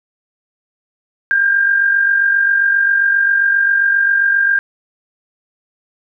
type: tone with amplitude modulation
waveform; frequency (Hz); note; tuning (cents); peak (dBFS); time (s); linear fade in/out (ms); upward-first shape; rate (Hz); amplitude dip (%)
sine; 1600; G6; +35; -8; 1.31-4.59; 0; sine; 47.5; 50
effects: none